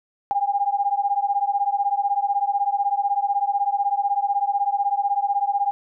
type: beating tone pair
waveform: sine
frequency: 798 / 814 Hz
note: G5 / G#5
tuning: +31 / -35 cents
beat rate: 16 Hz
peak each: -22 dBFS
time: 0.31-5.71 s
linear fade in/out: 0 ms
effects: none